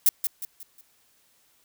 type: noise with echo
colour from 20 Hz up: violet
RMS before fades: -17 dBFS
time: 0.06-0.09 s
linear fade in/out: 2 ms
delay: 180 ms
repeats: 4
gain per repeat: -8 dB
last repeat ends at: 0.81 s
effects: white hiss -64 dBFS RMS until 1.64 s